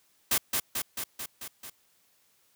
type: noise with echo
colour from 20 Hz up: white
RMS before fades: -25 dBFS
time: 0.31-0.38 s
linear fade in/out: 5 ms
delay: 220 ms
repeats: 6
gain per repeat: -3 dB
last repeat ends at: 1.7 s
effects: white hiss -67 dBFS RMS until 2.55 s + high-pass 60 Hz 12 dB/octave